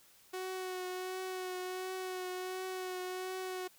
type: tone with vibrato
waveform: sawtooth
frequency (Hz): 370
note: F#4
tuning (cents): 0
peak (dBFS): -34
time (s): 0.33-3.68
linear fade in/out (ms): 10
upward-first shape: triangle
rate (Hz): 1.4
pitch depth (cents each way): 23
effects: white hiss -63 dBFS RMS until 3.78 s